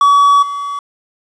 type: tone with level steps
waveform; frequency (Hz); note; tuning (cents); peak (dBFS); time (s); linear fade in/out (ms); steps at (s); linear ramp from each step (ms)
triangle; 1136; C#6; +42; -4 / -17; 0.01-0.79; 2; 0.42; 10
effects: resampled to 22050 Hz + 7-bit